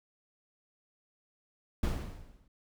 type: noise with exponential decay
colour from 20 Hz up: brown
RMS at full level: -26 dBFS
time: 1.83-2.48 s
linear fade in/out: 5 ms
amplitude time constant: 140 ms
effects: none